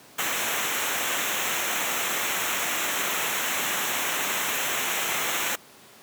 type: noise with comb filter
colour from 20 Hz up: pink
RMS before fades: -27 dBFS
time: 0.18-5.56 s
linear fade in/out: 10 ms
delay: 0.21 ms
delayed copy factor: -0.75
effects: pink hiss -50 dBFS RMS until 6.02 s + high-pass 200 Hz 12 dB/octave